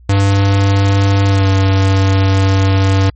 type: tone with pitch glide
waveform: square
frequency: 98.8 to 96.66 Hz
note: G2 to G2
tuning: +14 to -24 cents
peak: -9 dBFS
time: 0.09-3.1 s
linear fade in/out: 5 ms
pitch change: -38 cents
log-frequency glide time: 1.27-1.48 s
effects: added 60 Hz sine -38 dBFS peak until 3.15 s + MP3 32 kbps